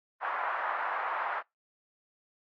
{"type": "band-pass noise", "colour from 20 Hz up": "pink", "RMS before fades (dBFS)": -33, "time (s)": [0.2, 1.43], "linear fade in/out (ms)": 50, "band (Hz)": [800, 1600], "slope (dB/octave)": 24, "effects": ["noise-tail reverb RT60 0.2 s tail -26 dB re dry", "AAC 48 kbps"]}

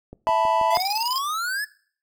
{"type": "click train", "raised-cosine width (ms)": 2, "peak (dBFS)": -25, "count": 5, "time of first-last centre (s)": [0.13, 0.774], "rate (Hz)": 6.21}
{"type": "chord", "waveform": "triangle", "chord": "E suspended fourth", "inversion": "none", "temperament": "equal", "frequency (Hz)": [659.3, 880, 987.8], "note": ["E5", "A5", "B5"], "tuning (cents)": [0, 0, 0], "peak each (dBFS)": -20, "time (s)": [0.27, 0.77], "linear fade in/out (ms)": 0}
{"type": "exponential sweep", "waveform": "square", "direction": "up", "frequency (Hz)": [659.3, 1751], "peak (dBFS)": -25, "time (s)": [0.7, 1.65], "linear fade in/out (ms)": 10}
{"type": "tone bursts", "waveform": "square", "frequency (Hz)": 4978, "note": "D#8", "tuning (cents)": 0, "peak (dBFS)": -23, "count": 9, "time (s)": [0.75, 1.18], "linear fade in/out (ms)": 0, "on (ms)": 22, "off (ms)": 29}
{"effects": ["noise-tail reverb RT60 0.5 s tail -20 dB re dry"]}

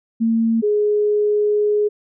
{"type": "tone pair in turn", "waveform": "sine", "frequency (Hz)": [226.9, 417.8], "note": ["A#3", "G#4"], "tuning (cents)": [-47, 10], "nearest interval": "major seventh", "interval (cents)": 1057, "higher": "second", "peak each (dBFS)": -14, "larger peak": "neither", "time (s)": [[0.2, 0.62], [0.62, 1.89]], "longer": "second", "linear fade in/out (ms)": 20, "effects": []}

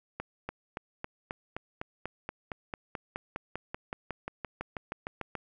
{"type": "accelerating click train", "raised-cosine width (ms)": 0.5, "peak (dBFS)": -20, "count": 26, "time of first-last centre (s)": [0.2, 5.353], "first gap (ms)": 290, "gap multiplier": 0.97, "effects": []}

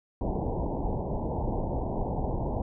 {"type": "low-pass noise", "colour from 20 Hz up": "pink", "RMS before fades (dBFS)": -30, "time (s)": [0.21, 2.62], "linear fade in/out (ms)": 2, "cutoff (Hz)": 950, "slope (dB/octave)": 96, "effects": []}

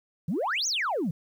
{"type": "exponential two-way sweep", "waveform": "sine", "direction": "up then down", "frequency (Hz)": [145, 6970, 145], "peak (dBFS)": -24, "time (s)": [0.28, 1.11], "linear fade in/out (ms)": 5, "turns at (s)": 0.67, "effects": ["tanh soft clip ceiling -22 dBFS", "10-bit"]}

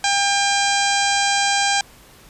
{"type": "harmonic tone", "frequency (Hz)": 800, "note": "G5", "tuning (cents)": 35, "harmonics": [1, 2, 3, 4, 5, 6, 7, 8, 9, 10], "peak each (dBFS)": [-20, -23, -25, -26, -27, -28, -28, -29, -30, -30], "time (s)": [0.04, 1.81], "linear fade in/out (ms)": 2, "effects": ["pink hiss -47 dBFS RMS until 2.29 s", "resampled to 32000 Hz"]}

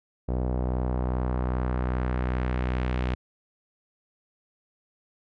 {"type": "tone with low-pass filter sweep", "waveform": "sawtooth", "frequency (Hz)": 62.5, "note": "B1", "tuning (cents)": 21, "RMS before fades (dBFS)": -27, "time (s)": [0.28, 3.15], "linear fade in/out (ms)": 10, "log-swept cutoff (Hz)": [620, 2900], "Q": 1.2, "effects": []}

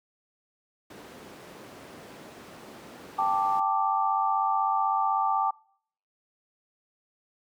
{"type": "noise", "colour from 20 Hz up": "brown", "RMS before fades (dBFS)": -36, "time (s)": [0.9, 3.6], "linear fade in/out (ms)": 5}
{"type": "chord", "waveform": "sine", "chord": "G suspended second", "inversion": "none", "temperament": "equal", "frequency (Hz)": [784, 880, 1174.7], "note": ["G5", "A5", "D6"], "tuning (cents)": [0, 0, 0], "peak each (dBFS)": -27, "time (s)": [3.18, 5.51], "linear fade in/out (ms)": 10}
{"effects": ["noise-tail reverb RT60 0.6 s tail -25 dB re dry", "high-pass 300 Hz 12 dB/octave"]}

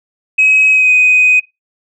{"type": "tone with pitch glide", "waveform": "sine", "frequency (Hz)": [2547, 2503], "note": ["D#7", "D#7"], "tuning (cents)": [40, 10], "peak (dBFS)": -5, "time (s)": [0.38, 1.4], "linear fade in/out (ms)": 10, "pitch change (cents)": -30, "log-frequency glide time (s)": [0.71, 0.91], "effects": ["noise-tail reverb RT60 0.2 s tail -20 dB re dry", "tanh soft clip ceiling -2 dBFS"]}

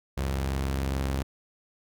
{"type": "tone pair together", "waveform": "sawtooth", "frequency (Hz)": [67.2, 89.79], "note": ["C2", "F2"], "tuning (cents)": [47, 49], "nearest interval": "perfect fourth", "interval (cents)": 502, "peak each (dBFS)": [-23, -33], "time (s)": [0.17, 1.23], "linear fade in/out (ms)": 10, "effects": []}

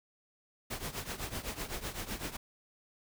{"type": "noise with tremolo", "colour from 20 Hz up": "pink", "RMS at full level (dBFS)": -36, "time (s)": [0.7, 2.37], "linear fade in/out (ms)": 10, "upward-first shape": "triangle", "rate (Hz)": 7.9, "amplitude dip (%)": 85, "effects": []}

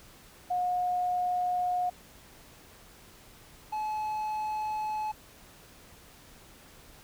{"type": "tone pair in turn", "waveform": ["sine", "triangle"], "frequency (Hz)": [721, 857.4], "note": ["F#5", "A5"], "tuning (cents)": [-45, -45], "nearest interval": "minor third", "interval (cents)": 300, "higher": "second", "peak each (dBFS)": [-26, -28], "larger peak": "first", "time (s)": [[0.5, 1.9], [3.72, 5.12]], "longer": "neither", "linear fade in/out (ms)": 10, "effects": ["pink hiss -54 dBFS RMS until 7.03 s"]}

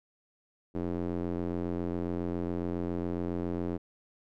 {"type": "tone with band-pass filter", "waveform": "square", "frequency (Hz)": 43.65, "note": "F1", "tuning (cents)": 0, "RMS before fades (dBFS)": -33, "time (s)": [0.74, 3.78], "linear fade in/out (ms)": 20, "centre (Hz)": 330, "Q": 1.5, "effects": []}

